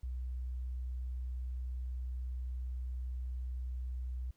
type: tone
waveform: sine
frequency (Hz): 62.5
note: B1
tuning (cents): +21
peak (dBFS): -36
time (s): 0.03-4.31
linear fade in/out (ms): 5
effects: pink hiss -75 dBFS RMS until 4.36 s